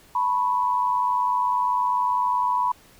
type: tone with amplitude modulation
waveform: sine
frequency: 987.8 Hz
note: B5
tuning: in tune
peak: -16 dBFS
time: 0.15-2.72 s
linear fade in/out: 5 ms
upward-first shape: sine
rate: 100 Hz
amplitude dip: 75%
effects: pink hiss -53 dBFS RMS until 2.99 s